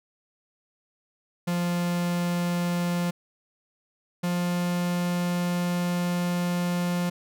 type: tone pair in turn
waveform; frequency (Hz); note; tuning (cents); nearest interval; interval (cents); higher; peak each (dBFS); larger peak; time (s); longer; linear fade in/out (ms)
45% pulse; 174.61 / 175.93; F3 / F3; 0 / +13; unison; 13; second; -24; neither; 1.47-3.11 / 4.23-7.1; second; 10
effects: none